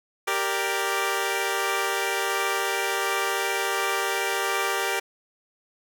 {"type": "chord", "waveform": "10% pulse", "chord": "G minor", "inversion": "none", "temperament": "equal", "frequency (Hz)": [392, 466.2, 587.3], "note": ["G4", "Bb4", "D5"], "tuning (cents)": [0, 0, 0], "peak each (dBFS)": [-18, -20, -24], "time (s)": [0.27, 5], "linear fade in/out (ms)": 10, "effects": []}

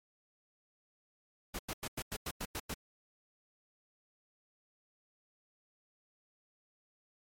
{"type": "noise bursts", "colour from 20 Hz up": "pink", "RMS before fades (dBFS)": -39, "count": 9, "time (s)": [1.54, 2.742], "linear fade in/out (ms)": 5, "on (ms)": 50, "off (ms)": 94, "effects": ["MP3 64 kbps"]}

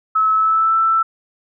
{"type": "tone with pitch glide", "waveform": "sine", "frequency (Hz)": [1296, 1327.8], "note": ["E6", "E6"], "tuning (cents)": [-30, 12], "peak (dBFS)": -12, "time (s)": [0.15, 1.03], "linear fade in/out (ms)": 10, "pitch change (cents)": 42, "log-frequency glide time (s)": [0.33, 0.77], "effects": []}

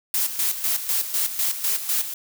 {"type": "noise with tremolo", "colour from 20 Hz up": "blue", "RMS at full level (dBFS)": -22, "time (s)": [0.14, 2.14], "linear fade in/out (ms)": 2, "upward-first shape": "square", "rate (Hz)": 4, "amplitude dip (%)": 65, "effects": []}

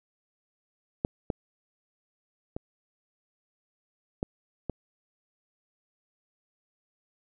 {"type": "clicks", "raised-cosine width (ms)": 2, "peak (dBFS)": [-12, -14, -20, -15, -17], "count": 5, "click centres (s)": [1.049, 1.302, 2.565, 4.229, 4.697], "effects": []}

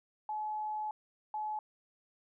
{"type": "tone bursts at uneven times", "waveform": "sine", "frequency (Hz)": 854, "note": "G#5", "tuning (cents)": 48, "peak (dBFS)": -34, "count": 2, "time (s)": [[0.29, 0.91], [1.34, 1.59]], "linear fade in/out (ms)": 2, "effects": []}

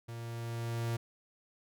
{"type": "tone with level ramp", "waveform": "45% pulse", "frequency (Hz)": 116.54, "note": "A#2", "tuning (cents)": 0, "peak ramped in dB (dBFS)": [-41, -31], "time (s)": [0.08, 0.97], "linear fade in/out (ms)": 10, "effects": []}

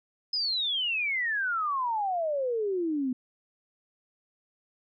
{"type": "exponential sweep", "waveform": "sine", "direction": "down", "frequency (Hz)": [5120, 246.9], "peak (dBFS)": -26, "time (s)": [0.33, 3.13], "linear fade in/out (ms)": 5, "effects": []}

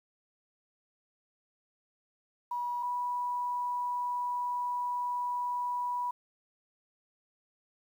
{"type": "tone pair in turn", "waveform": "sine", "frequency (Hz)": [970, 979], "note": ["B5", "B5"], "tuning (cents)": [-31, -15], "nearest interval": "unison", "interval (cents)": 16, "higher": "second", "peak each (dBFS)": [-31, -30], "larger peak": "second", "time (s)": [[2.51, 2.83], [2.83, 6.11]], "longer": "second", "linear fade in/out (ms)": 5, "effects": ["10-bit"]}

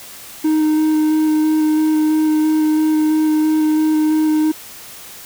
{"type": "tone with vibrato", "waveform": "triangle", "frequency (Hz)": 310, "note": "D#4", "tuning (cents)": -6, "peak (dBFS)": -10, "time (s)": [0.44, 4.52], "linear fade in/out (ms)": 10, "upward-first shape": "square", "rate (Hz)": 3, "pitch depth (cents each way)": 9, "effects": ["white hiss -36 dBFS RMS until 5.25 s"]}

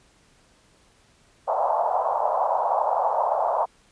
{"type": "band-pass noise", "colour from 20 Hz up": "white", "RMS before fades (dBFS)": -23, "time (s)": [1.47, 3.66], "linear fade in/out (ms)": 20, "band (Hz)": [580, 970], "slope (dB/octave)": 48, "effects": ["pink hiss -59 dBFS RMS until 3.91 s", "resampled to 22050 Hz"]}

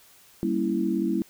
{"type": "chord", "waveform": "sine", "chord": "G diminished seventh", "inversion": "none", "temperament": "equal", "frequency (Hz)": [196, 233.1, 277.2, 329.6], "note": ["G3", "Bb3", "Db4", "Fb4"], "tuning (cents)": [0, 0, 0, 0], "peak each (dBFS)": [-28, -29, -31, -26], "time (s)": [0.43, 1.22], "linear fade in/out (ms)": 0, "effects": ["white hiss -55 dBFS RMS until 1.29 s"]}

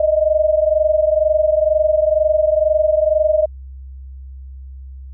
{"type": "tone pair together", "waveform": "sine", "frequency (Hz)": [611, 633.1], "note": ["D#5", "D#5"], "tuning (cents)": [-32, 30], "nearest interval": "minor second", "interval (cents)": 62, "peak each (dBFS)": [-14, -16], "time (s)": [0, 3.46], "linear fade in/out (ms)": 5, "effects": ["added 66 Hz sine -31 dBFS peak until 5.13 s"]}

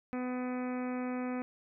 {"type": "harmonic tone", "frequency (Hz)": 250.9, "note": "B3", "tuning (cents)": 28, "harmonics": [1, 2, 3, 4, 5, 6, 7, 8, 9, 10], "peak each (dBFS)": [-34, -41, -45, -50, -48, -53, -54, -54, -53, -55], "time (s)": [0.13, 1.42], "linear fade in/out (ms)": 0, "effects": []}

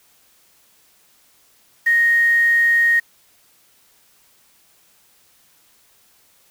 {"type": "tone with quantisation", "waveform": "sine", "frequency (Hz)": 1864.7, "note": "A#6", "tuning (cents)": 0, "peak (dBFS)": -12, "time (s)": [1.86, 3], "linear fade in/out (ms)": 10, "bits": 6, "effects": ["white hiss -56 dBFS RMS until 6.5 s"]}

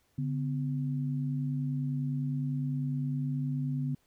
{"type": "tone pair together", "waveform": "sine", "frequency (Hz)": [142.93, 252.7], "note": ["D3", "B3"], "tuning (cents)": [-47, 40], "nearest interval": "minor seventh", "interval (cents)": 987, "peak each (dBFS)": [-30, -35], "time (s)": [0.18, 3.95], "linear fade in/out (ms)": 5, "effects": ["pink hiss -71 dBFS RMS until 4.06 s"]}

